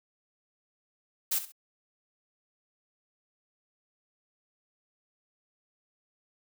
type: noise with echo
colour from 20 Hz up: blue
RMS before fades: -28 dBFS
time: 1.31-1.39 s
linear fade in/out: 10 ms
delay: 66 ms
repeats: 2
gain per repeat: -12 dB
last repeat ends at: 1.522 s
effects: none